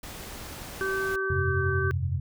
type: noise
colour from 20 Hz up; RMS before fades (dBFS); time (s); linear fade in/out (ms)
pink; -40; 0.03-1.16; 5
type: harmonic tone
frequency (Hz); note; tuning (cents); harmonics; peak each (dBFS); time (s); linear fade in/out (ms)
385.4; G4; -29; 1 / 3 / 4; -29 / -35 / -29; 0.81-1.91; 0
type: chord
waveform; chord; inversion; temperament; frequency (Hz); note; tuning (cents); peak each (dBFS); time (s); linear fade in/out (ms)
sine; F suspended second; none; equal; 87.31 / 98 / 130.81; F2 / G2 / C3; 0 / 0 / 0; -28 / -32 / -30; 1.3-2.2; 5
effects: none